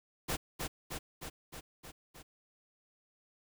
pink noise with echo, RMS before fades -34 dBFS, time 0.28-0.37 s, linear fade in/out 20 ms, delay 310 ms, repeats 6, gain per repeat -3 dB, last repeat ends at 2.23 s, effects none

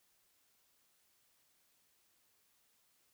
silence, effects white hiss -74 dBFS RMS until 3.13 s

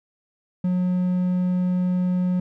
triangle tone, 181.1 Hz, F#3, 37 cents flat, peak -17 dBFS, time 0.64-2.4 s, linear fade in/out 5 ms, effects none

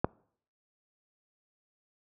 click, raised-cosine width 1 ms, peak -11 dBFS, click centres 0.045 s, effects noise-tail reverb RT60 0.6 s tail -25 dB re dry + high-pass 60 Hz 12 dB/octave

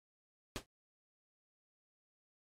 pink noise with exponential decay, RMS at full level -36 dBFS, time 0.56-0.66 s, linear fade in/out 0 ms, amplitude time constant 20 ms, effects low-pass 10000 Hz 12 dB/octave + MP3 64 kbps

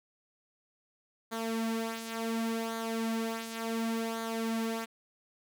sawtooth tone with flanger, 226.5 Hz, A#3, 50 cents flat, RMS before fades -34 dBFS, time 1.31-4.86 s, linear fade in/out 20 ms, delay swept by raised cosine 0.37 to 4.37 ms, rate 0.69 Hz, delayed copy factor -0.6, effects none

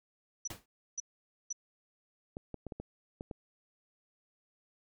sine tone bursts, 5920 Hz, F#8, in tune, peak -34 dBFS, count 3, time 0.45-1.528 s, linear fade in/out 5 ms, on 26 ms, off 500 ms
pink noise with exponential decay, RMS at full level -39 dBFS, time 0.5-0.66 s, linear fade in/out 5 ms, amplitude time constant 33 ms
clicks, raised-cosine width 2 ms, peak -27 dBFS, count 7, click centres 2.369 / 2.543 / 2.667 / 2.722 / 2.8 / 3.209 / 3.312 s
effects none

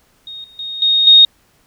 sine tone with level steps, 3720 Hz, A#7, 4 cents flat, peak -28 / -41 / -23 / -10 / -3 dBFS, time 0.27-1.25 s, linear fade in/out 2 ms, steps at 0.44 / 0.59 / 0.82 / 1.07 s, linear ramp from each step 2 ms, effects pink hiss -56 dBFS RMS until 1.66 s

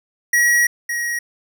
square tone pair in turn, 1911 / 1895.6 Hz, A#6 / A#6, +43 / +28 cents, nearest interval unison, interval 15 cents, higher first, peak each -13 / -21 dBFS, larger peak first, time 0.33-0.67 / 0.89-1.19 s, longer first, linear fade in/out 5 ms, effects none

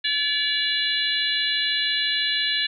harmonic tone, 574 Hz, D5, 40 cents flat, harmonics 3 / 4 / 5 / 6 / 7, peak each -27 / -32 / -28 / -27 / -25 dBFS, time 0.04-2.67 s, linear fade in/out 10 ms, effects none

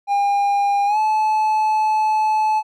triangle tone with pitch glide, 806 to 863.8 Hz, G5 to A5, +48 to -32 cents, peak -13 dBFS, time 0.07-2.63 s, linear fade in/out 50 ms, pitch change +120 cents, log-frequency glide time 0.86-0.98 s, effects none

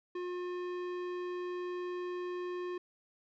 sine tone with tanh clipping, 357.9 Hz, F4, 42 cents sharp, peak -38 dBFS, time 0.15-2.78 s, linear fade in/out 5 ms, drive 16 dB, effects none

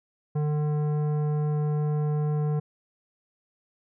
sine tone with tanh clipping, 149.8 Hz, D3, 35 cents sharp, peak -25 dBFS, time 0.35-2.6 s, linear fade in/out 10 ms, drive 13 dB, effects none

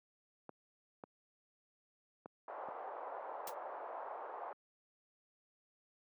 clicks, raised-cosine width 1 ms, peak -33 dBFS, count 4, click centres 0.493 / 1.038 / 2.259 / 2.686 s
white band-pass noise, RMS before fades -46 dBFS, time 2.48-4.53 s, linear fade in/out 2 ms, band 530 to 970 Hz, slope 24 dB/octave
white noise with exponential decay, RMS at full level -40 dBFS, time 3.47-3.55 s, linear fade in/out 5 ms, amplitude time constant 16 ms
effects high-pass 200 Hz 12 dB/octave

